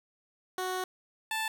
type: tone pair in turn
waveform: 15% pulse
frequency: 370 / 880 Hz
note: F#4 / A5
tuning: 0 / 0 cents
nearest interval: octave + minor third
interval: 1500 cents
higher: second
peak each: -25 / -24 dBFS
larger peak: second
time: 0.58-0.84 / 1.31-1.48 s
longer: first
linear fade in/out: 2 ms
effects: none